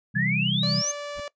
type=chord; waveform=sine; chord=C major; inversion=none; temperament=equal; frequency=130.81 / 164.81 / 196 Hz; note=C3 / E3 / G3; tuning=0 / 0 / 0 cents; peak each=-28 dBFS; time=0.14-0.82 s; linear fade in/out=20 ms
type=exponential sweep; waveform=sine; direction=up; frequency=1661.2 to 6490 Hz; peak=-24 dBFS; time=0.15-0.92 s; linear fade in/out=10 ms
type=tone; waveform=sawtooth; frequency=581 Hz; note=D5; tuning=19 cents flat; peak=-28 dBFS; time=0.63-1.28 s; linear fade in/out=2 ms
type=noise with exponential growth; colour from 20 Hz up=brown; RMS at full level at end=-33 dBFS; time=1.13-1.2 s; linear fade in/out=2 ms; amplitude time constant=15 ms
effects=noise-tail reverb RT60 0.1 s tail -20 dB re dry + resampled to 16000 Hz